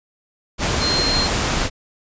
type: tone in noise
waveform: sine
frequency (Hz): 4186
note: C8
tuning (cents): 0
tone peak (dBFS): -19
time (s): 0.79-1.29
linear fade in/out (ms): 50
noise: pink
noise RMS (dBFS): -20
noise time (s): 0.58-1.7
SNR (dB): -2
effects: resampled to 16000 Hz